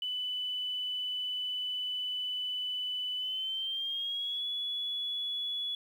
sine tone with pitch glide, 2992 to 3397 Hz, F#7 to G#7, +19 to +38 cents, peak -32 dBFS, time 0.02-5.75 s, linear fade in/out 2 ms, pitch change +219 cents, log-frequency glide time 3.17-4.45 s, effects 10-bit

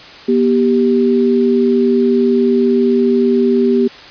sine tone pair together, 241.4 / 392 Hz, B3 / G4, -39 / 0 cents, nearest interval minor sixth, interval 839 cents, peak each -12 dBFS, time 0.28-3.88 s, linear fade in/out 10 ms, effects white hiss -35 dBFS RMS until 4.1 s + resampled to 11025 Hz

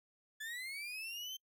35% pulse linear sweep, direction up, 1714 to 3136 Hz, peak -40 dBFS, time 0.4-1.37 s, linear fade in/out 10 ms, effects noise-tail reverb RT60 0.1 s tail -26 dB re dry

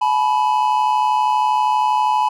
triangle tone pair together, 855.3 / 987.8 Hz, A5 / B5, -49 / 0 cents, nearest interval major second, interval 249 cents, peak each -15 dBFS, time 0.01-2.29 s, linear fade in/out 10 ms, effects none

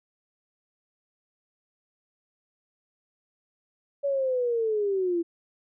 sine linear sweep, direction down, 569 to 332.4 Hz, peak -23 dBFS, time 4.03-5.23 s, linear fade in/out 20 ms, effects none

